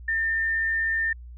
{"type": "tone with frequency modulation", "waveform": "sine", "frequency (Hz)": 1804, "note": "A6", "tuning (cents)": 43, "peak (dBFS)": -22, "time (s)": [0.08, 1.13], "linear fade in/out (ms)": 5, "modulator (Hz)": 79.3, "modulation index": 0.29, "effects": ["added 60 Hz sine -39 dBFS peak until 1.37 s"]}